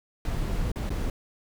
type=noise with dropouts; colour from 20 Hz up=brown; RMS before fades=-28 dBFS; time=0.25-1.1 s; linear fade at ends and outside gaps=2 ms; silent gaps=0.717-0.758 / 0.894-0.903 s; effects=none